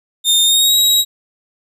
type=tone with pitch glide; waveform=sawtooth; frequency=3641 to 3829 Hz; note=A#7 to A#7; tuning=-41 to +46 cents; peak=-7 dBFS; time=0.24-1.05 s; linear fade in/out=50 ms; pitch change=+87 cents; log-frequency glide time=0.44-0.75 s; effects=none